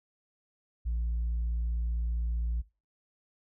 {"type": "tone", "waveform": "sine", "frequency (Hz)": 57.7, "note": "A#1", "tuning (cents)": -17, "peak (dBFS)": -26, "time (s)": [0.85, 2.62], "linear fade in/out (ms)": 20, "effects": ["noise-tail reverb RT60 0.3 s tail -21 dB re dry", "tanh soft clip ceiling -26 dBFS"]}